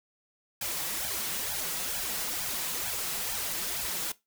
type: noise with flanger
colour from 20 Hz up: white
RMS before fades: -33 dBFS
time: 0.61-4.12 s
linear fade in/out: 5 ms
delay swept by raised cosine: 1.2 to 6.3 ms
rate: 2.2 Hz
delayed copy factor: +1
effects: noise-tail reverb RT60 0.2 s tail -19 dB re dry

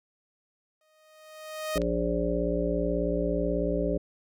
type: tone with exponential growth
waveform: sawtooth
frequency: 622.3 Hz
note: D#5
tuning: in tune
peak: -23 dBFS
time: 0.81-1.78 s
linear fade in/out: 2 ms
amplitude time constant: 210 ms
type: harmonic tone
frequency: 58.27 Hz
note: A#1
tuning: in tune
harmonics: 1 / 3 / 5 / 7 / 9 / 10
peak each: -32 / -32 / -32 / -32 / -32 / -32 dBFS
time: 1.75-3.98 s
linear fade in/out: 10 ms
type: click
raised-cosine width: 0.2 ms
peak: -23 dBFS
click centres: 1.818 s
effects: none

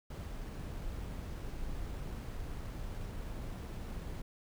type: noise with sample-and-hold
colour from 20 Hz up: brown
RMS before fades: -41 dBFS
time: 0.1-4.22 s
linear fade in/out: 5 ms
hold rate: 11025 Hz
effects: none

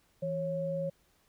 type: tone pair together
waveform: sine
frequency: 164.81 / 549.3 Hz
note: E3 / C#5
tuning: 0 / -16 cents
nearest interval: octave + major sixth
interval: 2084 cents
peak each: -36 / -32 dBFS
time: 0.22-0.9 s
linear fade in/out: 10 ms
effects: pink hiss -69 dBFS RMS until 1.28 s

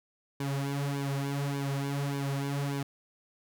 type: tone with flanger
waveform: sawtooth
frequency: 140 Hz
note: C#3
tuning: 18 cents sharp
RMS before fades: -32 dBFS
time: 0.4-2.83 s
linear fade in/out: 5 ms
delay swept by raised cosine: 1.5 to 5.6 ms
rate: 1.7 Hz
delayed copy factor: -0.85
effects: none

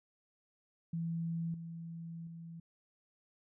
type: tone with level steps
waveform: sine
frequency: 166.3 Hz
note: E3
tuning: 16 cents sharp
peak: -34 / -42 / -45 dBFS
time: 0.93-2.6 s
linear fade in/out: 5 ms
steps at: 1.54 / 2.27 s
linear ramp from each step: 2 ms
effects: none

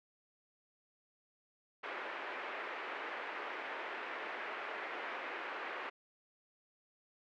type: band-pass noise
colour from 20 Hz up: white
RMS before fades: -43 dBFS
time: 1.83-5.9 s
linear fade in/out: 10 ms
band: 340 to 2200 Hz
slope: 24 dB/octave
effects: none

